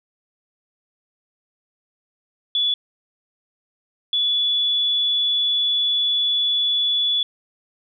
sine tone bursts at uneven times, 3430 Hz, A7, 45 cents flat, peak -17 dBFS, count 2, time 2.55-2.74 / 4.13-7.23 s, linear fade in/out 2 ms, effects none

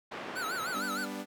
pink band-pass noise, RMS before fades -41 dBFS, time 0.11-0.79 s, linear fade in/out 10 ms, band 300 to 2400 Hz, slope 12 dB/octave
square tone with vibrato, 1396.9 Hz, F6, in tune, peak -34 dBFS, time 0.35-1.06 s, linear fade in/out 20 ms, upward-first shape sine, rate 6.5 Hz, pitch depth 160 cents each way
sawtooth chord, G major, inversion none, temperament equal with one note detuned, 198.28 / 246.9 / 293.7 Hz, G3 / B3 / D4, +20 / 0 / 0 cents, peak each -37 dBFS, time 0.73-1.26 s, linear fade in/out 50 ms
effects none

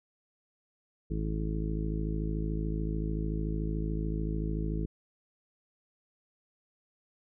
harmonic tone, 53.6 Hz, A1, 45 cents flat, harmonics 1 / 2 / 3 / 4 / 5 / 6 / 7 / 8, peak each -32 / -42 / -35 / -41 / -44 / -39 / -50 / -43 dBFS, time 1.1-4.86 s, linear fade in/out 10 ms, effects none

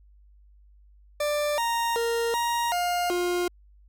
40% pulse tone with pitch steps, 591 / 931 / 464.9 / 942 / 707 / 354.2 Hz, D5 / A#5 / A#4 / A#5 / F5 / F4, +11 / -2 / -5 / +18 / +21 / +24 cents, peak -23 dBFS, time 1.2-3.48 s, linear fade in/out 5 ms, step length 380 ms, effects added 50 Hz sine -52 dBFS peak until 3.88 s

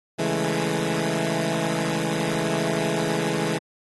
15% pulse chord, A major seventh, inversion first, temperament equal, 138.59 / 164.81 / 207.7 / 220 Hz, C#3 / E3 / G#3 / A3, 0 / 0 / 0 / 0 cents, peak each -24 / -19 / -23 / -24 dBFS, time 0.18-3.59 s, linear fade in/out 20 ms, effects AAC 32 kbps

